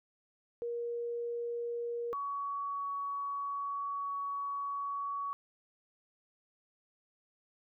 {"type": "tone pair in turn", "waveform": "sine", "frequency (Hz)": [473.1, 1125.2], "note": ["A#4", "C#6"], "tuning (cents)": [26, 26], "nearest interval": "octave + minor third", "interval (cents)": 1500, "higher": "second", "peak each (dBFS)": [-34, -34], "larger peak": "neither", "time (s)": [[0.62, 2.13], [2.13, 5.33]], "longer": "second", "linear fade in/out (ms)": 0, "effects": []}